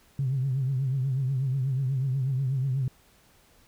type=tone with vibrato; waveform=sine; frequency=132.7 Hz; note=C3; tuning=25 cents sharp; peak=-23 dBFS; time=0.19-2.88 s; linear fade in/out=2 ms; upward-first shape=triangle; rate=8.2 Hz; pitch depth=110 cents each way; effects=tanh soft clip ceiling -19 dBFS + pink hiss -60 dBFS RMS until 3.67 s